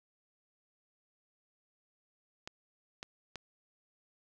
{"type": "clicks", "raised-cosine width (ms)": 0.2, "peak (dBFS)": -24, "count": 3, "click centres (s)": [2.475, 3.029, 3.357], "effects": []}